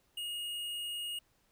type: tone with hard clipping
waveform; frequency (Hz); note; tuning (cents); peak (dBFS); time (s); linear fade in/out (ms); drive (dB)
sine; 2865; F7; +44; -38; 0.17-1.19; 5; 11
effects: pink hiss -72 dBFS RMS until 1.51 s